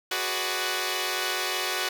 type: chord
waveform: 5% pulse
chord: G# half-diminished seventh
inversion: third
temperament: equal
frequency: 370 / 415.3 / 493.9 / 587.3 Hz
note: F#4 / G#4 / B4 / D5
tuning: 0 / 0 / 0 / 0 cents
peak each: -18 / -23 / -22 / -22 dBFS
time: 0.11-1.89 s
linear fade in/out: 5 ms
effects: none